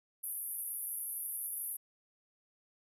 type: band-pass noise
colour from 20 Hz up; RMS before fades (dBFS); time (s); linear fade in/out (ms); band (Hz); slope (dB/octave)
white; -40; 0.23-1.77; 10; 10000 to 13000; 96
effects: none